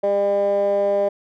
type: tone with band-pass filter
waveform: 15% pulse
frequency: 200.8 Hz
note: G3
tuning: 42 cents sharp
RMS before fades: -19 dBFS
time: 0.03-1.09 s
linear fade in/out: 10 ms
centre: 550 Hz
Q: 6.4
effects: none